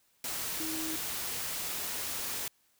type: tone in noise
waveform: sine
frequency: 317.9 Hz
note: D#4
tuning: 37 cents sharp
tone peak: -37 dBFS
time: 0.6-0.96 s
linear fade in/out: 2 ms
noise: white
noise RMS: -36 dBFS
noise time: 0.24-2.48 s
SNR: -4 dB
effects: white hiss -70 dBFS RMS until 2.79 s